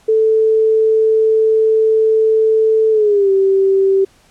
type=tone with pitch glide; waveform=sine; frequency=440 to 387.5 Hz; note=A4 to G4; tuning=0 to -20 cents; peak=-9 dBFS; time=0.08-4.05 s; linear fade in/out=10 ms; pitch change=-220 cents; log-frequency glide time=2.91-3.31 s; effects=pink hiss -51 dBFS RMS until 4.3 s + low-pass 10000 Hz 12 dB/octave